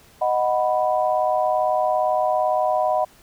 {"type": "chord", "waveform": "sine", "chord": "B major", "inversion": "first", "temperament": "equal", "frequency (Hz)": [622.3, 740, 987.8], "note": ["D#5", "F#5", "B5"], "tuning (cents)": [0, 0, 0], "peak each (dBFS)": [-21, -21, -25], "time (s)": [0.21, 3.05], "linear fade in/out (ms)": 10, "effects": ["pink hiss -52 dBFS RMS until 3.22 s"]}